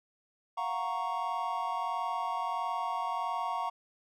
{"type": "chord", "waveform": "triangle", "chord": "Gb major seventh", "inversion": "third", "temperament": "equal", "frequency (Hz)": [698.5, 740, 932.3, 1108.7], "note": ["F5", "Gb5", "Bb5", "Db6"], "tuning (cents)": [0, 0, 0, 0], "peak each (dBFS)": [-37, -36, -33, -34], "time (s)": [0.57, 3.7], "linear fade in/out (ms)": 10, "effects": []}